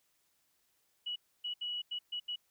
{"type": "tone bursts at uneven times", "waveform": "sine", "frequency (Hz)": 2930, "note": "F#7", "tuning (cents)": -18, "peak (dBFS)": -35, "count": 6, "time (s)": [[1.06, 1.16], [1.44, 1.54], [1.61, 1.82], [1.91, 1.99], [2.12, 2.2], [2.28, 2.36]], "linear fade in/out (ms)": 10, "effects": ["white hiss -75 dBFS RMS until 2.5 s"]}